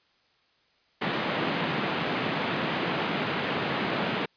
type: band-pass noise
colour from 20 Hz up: pink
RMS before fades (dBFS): -29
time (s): 1.01-4.26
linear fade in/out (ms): 10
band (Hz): 150 to 3400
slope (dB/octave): 24
effects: white hiss -66 dBFS RMS until 4.36 s + resampled to 11025 Hz